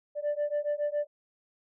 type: beating tone pair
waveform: sine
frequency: 585 / 592.2 Hz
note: D5 / D5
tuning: -7 / +14 cents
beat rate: 7.2 Hz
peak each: -29 dBFS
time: 0.15-1.07 s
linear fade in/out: 50 ms
effects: tanh soft clip ceiling -24 dBFS